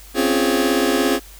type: chord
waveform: sawtooth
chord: Db major seventh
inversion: third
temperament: just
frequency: 259.9 / 277.2 / 346.5 / 415.8 Hz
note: C4 / Db4 / F4 / Ab4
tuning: -11 / 0 / -14 / +2 cents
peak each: -17 dBFS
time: 0.14-1.2 s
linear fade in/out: 50 ms
effects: added 50 Hz sine -41 dBFS peak until 1.39 s + white hiss -44 dBFS RMS until 1.39 s